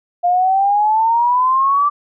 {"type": "exponential sweep", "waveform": "sine", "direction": "up", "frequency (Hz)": [698, 1174.7], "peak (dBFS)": -11, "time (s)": [0.23, 1.9], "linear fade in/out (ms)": 20, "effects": []}